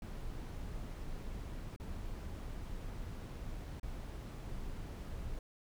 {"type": "noise with dropouts", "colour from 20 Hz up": "brown", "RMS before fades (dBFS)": -43, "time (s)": [0.02, 5.39], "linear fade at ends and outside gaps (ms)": 2, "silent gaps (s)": [[1.762, 1.799], [3.798, 3.83]], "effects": []}